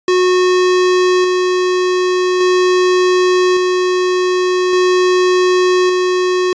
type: tone with tremolo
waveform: square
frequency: 365.2 Hz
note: F#4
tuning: 23 cents flat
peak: -10 dBFS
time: 0.08-6.53 s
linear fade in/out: 2 ms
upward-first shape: square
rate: 0.43 Hz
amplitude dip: 25%
effects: resampled to 16000 Hz